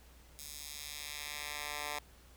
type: tone with high-pass filter sweep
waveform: 10% pulse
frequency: 147.5 Hz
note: D3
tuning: 8 cents sharp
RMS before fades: -43 dBFS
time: 0.39-1.99 s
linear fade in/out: 0 ms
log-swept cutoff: 6200 to 1000 Hz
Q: 0.79
effects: added 60 Hz sine -58 dBFS peak until 2.36 s + pink hiss -62 dBFS RMS until 2.36 s